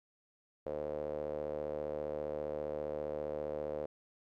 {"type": "tone with band-pass filter", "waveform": "sawtooth", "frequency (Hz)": 75, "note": "D2", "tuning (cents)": 37, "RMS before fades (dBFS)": -39, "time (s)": [0.66, 3.86], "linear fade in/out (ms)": 5, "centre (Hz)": 520, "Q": 6, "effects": []}